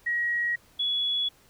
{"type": "tone pair in turn", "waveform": "sine", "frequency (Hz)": [1901, 3387], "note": ["A#6", "G#7"], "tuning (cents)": [33, 33], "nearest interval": "minor seventh", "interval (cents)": 1000, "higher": "second", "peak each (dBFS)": -24, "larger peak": "neither", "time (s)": [[0.06, 0.56], [0.79, 1.29]], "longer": "neither", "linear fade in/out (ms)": 10, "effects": ["pink hiss -59 dBFS RMS until 1.49 s"]}